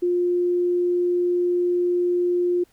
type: tone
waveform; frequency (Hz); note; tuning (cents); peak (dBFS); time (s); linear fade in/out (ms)
sine; 353.7; F4; +22; -18; 0.02-2.64; 10
effects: pink hiss -61 dBFS RMS until 2.72 s